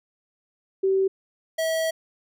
sine / square tone pair in turn, 384.5 / 646.6 Hz, G4 / E5, -33 / -34 cents, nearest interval major sixth, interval 899 cents, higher second, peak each -18 / -23 dBFS, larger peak first, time 0.83-1.08 / 1.58-1.91 s, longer second, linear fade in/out 10 ms, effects none

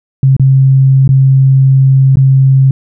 sine tone with dropouts, 134 Hz, C3, 42 cents sharp, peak -3 dBFS, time 0.23-2.71 s, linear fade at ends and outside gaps 2 ms, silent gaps 0.366-0.396 / 1.077-1.09 / 2.157-2.17 s, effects none

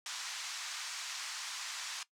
white band-pass noise, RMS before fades -42 dBFS, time 0.06-2.03 s, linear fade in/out 2 ms, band 940 to 7000 Hz, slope 24 dB/octave, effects noise-tail reverb RT60 0.1 s tail -18 dB re dry

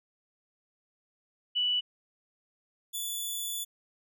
sine / 10% pulse tone pair in turn, 2960 / 3458 Hz, F#7 / A7, 0 / -31 cents, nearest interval minor third, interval 269 cents, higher second, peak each -25 dBFS, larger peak neither, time 1.55-1.81 / 2.93-3.65 s, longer second, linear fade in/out 20 ms, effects none

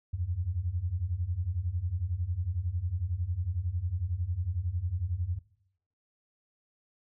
sine beating tone pair, 81.9 / 92.9 Hz, E2 / F#2, -11 / +7 cents, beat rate 11 Hz, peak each -34 / -31 dBFS, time 0.13-5.39 s, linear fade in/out 10 ms, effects noise-tail reverb RT60 0.7 s tail -19 dB re dry

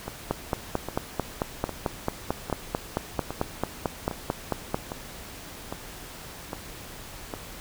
two click trains, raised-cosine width 1 ms, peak -10 / -17 dBFS, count 21 / 10, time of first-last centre 0.31-4.745 / 0.08-7.338 s, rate 4.51 / 1.24 Hz, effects pink hiss -42 dBFS RMS until 7.6 s

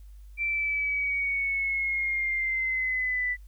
sine linear sweep, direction down, 2349 to 1975.5 Hz, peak -25 dBFS, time 0.37-3.37 s, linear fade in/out 50 ms, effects added 50 Hz sine -44 dBFS peak until 3.47 s + white hiss -68 dBFS RMS until 3.47 s

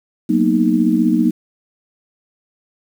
sine chord, B major seventh, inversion second, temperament equal with one note detuned, 185 / 231.6 / 246.9 / 311.1 Hz, F#3 / A#3 / B3 / D#4, 0 / -11 / 0 / 0 cents, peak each -19 / -16 / -19 / -16 dBFS, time 0.29-1.31 s, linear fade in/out 10 ms, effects 7-bit

